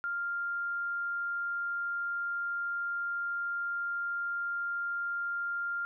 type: tone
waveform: sine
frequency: 1396.9 Hz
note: F6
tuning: in tune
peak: -31 dBFS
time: 0.04-5.85 s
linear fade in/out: 0 ms
effects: none